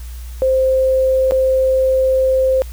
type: tone with dropouts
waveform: sine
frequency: 523.3 Hz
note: C5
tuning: in tune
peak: -11 dBFS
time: 0.42-2.62 s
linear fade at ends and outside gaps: 0 ms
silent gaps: 1.31-1.32 s
effects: added 60 Hz sine -27 dBFS peak until 2.72 s + white hiss -43 dBFS RMS until 2.72 s